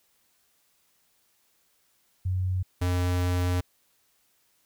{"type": "tone pair in turn", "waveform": ["sine", "square"], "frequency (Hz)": [92.5, 89.5], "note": ["F#2", "F2"], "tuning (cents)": [0, 43], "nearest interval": "minor second", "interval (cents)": 57, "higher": "first", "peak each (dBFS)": -24, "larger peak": "neither", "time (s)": [[2.25, 2.63], [2.81, 3.61]], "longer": "second", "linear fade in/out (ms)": 10, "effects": ["white hiss -68 dBFS RMS until 4.65 s"]}